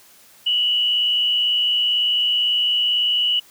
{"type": "tone with frequency modulation", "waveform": "sine", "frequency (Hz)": 2941, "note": "F#7", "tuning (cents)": -11, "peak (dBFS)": -16, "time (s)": [0.46, 3.4], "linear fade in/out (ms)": 10, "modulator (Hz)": 118, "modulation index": 0.52, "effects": ["white hiss -50 dBFS RMS until 3.5 s", "high-pass 80 Hz 12 dB/octave"]}